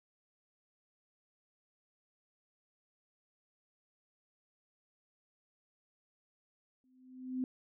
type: tone with exponential growth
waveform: sine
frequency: 256.4 Hz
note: C4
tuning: 35 cents flat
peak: -30 dBFS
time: 6.84-7.44 s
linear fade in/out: 1 ms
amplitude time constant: 130 ms
effects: none